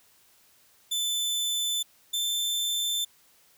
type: tone pair in turn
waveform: sawtooth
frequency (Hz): 3520 / 3547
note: A7 / A7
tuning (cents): 0 / +13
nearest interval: unison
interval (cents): 13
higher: second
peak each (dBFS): -23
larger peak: neither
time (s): 0.91-1.83 / 2.13-3.05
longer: neither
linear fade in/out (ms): 10
effects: white hiss -61 dBFS RMS until 3.57 s